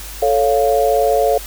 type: chord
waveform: sine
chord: A augmented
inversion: none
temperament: equal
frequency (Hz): 440 / 554.4 / 698.5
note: A4 / C#5 / E#5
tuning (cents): 0 / 0 / 0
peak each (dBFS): -16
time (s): 0.22-1.38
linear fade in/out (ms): 5
effects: added 50 Hz sine -32 dBFS peak until 1.46 s + white hiss -33 dBFS RMS until 1.46 s